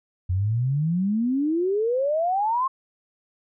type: exponential sweep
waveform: sine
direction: up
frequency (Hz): 87.31 to 1085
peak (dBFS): -20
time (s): 0.29-2.68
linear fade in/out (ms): 10
effects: none